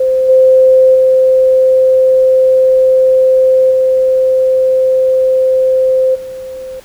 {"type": "tone with level steps", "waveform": "sine", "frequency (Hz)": 520, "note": "C5", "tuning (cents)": -11, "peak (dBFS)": [-8, -3, -5, -7, -22], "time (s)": [0, 6.8], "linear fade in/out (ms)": 5, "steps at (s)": [0.28, 0.94, 3.7, 6.14], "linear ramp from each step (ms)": 20, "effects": ["pink hiss -41 dBFS RMS until 6.84 s"]}